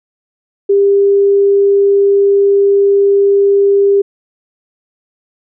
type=tone; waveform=sine; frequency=399.1 Hz; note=G4; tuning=31 cents sharp; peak=-6 dBFS; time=0.69-4.02 s; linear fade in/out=10 ms; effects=none